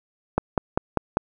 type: click train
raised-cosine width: 1 ms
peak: -5 dBFS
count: 5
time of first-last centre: 0.38-1.171 s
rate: 5.06 Hz
effects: none